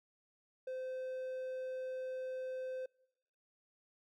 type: tone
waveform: triangle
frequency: 516 Hz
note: C5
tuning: 24 cents flat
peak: -37 dBFS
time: 0.67-2.86 s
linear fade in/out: 5 ms
effects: noise-tail reverb RT60 1.0 s tail -26 dB re dry